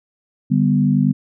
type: chord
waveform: sine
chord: G major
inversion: second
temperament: equal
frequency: 146.83 / 196 / 246.9 Hz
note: D3 / G3 / B3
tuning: 0 / 0 / 0 cents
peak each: -17 dBFS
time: 0.5-1.13 s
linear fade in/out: 20 ms
effects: none